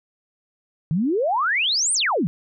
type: exponential two-way sweep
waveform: sine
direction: up then down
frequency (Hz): 146.83 to 9397 to 146.83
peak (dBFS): -18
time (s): 0.91-2.27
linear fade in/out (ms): 0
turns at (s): 1.93
effects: none